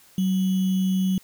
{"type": "tone with sample-and-hold", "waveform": "sine", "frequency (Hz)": 188.1, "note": "F#3", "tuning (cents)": 29, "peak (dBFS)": -19, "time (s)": [0.18, 1.18], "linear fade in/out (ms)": 2, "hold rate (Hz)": 3150, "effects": ["white hiss -54 dBFS RMS until 1.23 s"]}